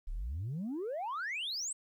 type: exponential sweep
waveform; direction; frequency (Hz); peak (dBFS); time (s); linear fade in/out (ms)
sine; up; 30.33 to 8400; -33; 0.07-1.73; 10
effects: tanh soft clip ceiling -33 dBFS + 12-bit